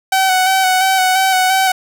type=tone with vibrato; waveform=sawtooth; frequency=754 Hz; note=F#5; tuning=32 cents sharp; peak=-7 dBFS; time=0.12-1.72 s; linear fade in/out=5 ms; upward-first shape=square; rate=2.9 Hz; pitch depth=24 cents each way; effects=8-bit